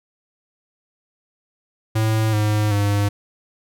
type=tone with pitch steps; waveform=square; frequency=110 / 105.89 / 101.92 Hz; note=A2 / G#2 / G#2; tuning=0 / +34 / -32 cents; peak=-17 dBFS; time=1.95-3.09 s; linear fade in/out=10 ms; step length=380 ms; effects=none